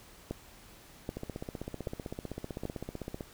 two click trains, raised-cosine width 2 ms, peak -21 / -24 dBFS, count 4 / 33, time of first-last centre 0.31-2.654 / 1.17-3.208 s, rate 1.28 / 15.7 Hz, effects pink hiss -55 dBFS RMS until 3.33 s

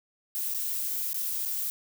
violet noise with dropouts, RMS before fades -31 dBFS, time 0.35-1.7 s, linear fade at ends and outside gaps 0 ms, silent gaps 0.538-0.546 / 1.131-1.144 / 1.452-1.458 s, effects none

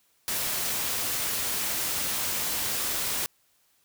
white noise, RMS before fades -29 dBFS, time 0.28-3.26 s, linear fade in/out 0 ms, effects white hiss -67 dBFS RMS until 3.84 s

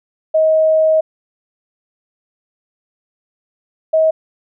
sine tone pair in turn, 632 / 636.4 Hz, D#5 / D#5, +27 / +39 cents, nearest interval unison, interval 12 cents, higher second, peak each -9 dBFS, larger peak neither, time 0.34-1.01 / 3.93-4.11 s, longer first, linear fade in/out 10 ms, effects none

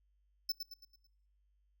square tone with echo, 5274 Hz, E8, in tune, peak -32 dBFS, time 0.49-0.52 s, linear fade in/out 5 ms, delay 110 ms, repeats 5, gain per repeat -7 dB, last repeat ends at 1.07 s, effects noise-tail reverb RT60 0.8 s tail -26 dB re dry + added 50 Hz sine -70 dBFS peak until 1.8 s

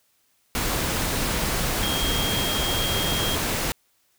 sine tone in noise, 3240 Hz, G#7, 43 cents flat, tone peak -27 dBFS, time 1.83-3.35 s, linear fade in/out 0 ms, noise pink, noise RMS -25 dBFS, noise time 0.55-3.72 s, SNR -5 dB, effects white hiss -66 dBFS RMS until 4.18 s

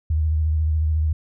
sine tone with vibrato, 78 Hz, D#2, 5 cents sharp, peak -17 dBFS, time 0.1-1.13 s, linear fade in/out 5 ms, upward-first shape sine, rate 14 Hz, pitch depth 47 cents each way, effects none

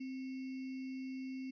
sine tone with sample-and-hold, 261.6 Hz, C4, in tune, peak -40 dBFS, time 0-1.51 s, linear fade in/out 10 ms, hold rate 2450 Hz, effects resampled to 11025 Hz

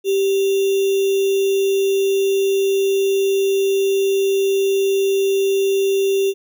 sine tone with sample-and-hold, 390.6 Hz, G4, 6 cents flat, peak -14 dBFS, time 0.04-6.34 s, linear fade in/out 50 ms, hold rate 3150 Hz, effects none

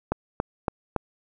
click train, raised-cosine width 1 ms, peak -9 dBFS, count 4, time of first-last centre 0.12-0.963 s, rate 3.56 Hz, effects none

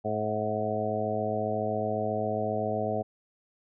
harmonic tone with a mistuned harmonic, 107.7 Hz, A2, 37 cents flat, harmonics 1 / 2 / 3 / 4 / 5 / 6 / 7, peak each -36 / -35 / -40 / -34 / -35 / -32 / -34 dBFS, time 0.04-3.03 s, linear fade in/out 20 ms, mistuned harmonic 7, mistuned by -31 cents, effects none

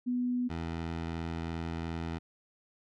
sine / 15% pulse tone pair in turn, 246.9 / 82.77 Hz, B3 / E2, 0 / +8 cents, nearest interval octave + perfect fifth, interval 1892 cents, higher first, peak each -28 dBFS, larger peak neither, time 0.06-0.49 / 0.49-2.19 s, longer second, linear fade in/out 20 ms, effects low-pass 4000 Hz 12 dB/octave

